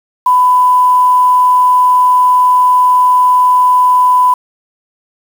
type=tone with quantisation; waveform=sine; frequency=999 Hz; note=B5; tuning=20 cents sharp; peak=-5 dBFS; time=0.26-4.34 s; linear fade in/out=5 ms; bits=5; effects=none